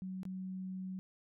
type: tone with dropouts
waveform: sine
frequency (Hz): 187.2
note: F#3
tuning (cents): +20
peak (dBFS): -39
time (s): 0.02-0.99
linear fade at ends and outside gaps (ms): 0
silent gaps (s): 0.232-0.253
effects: none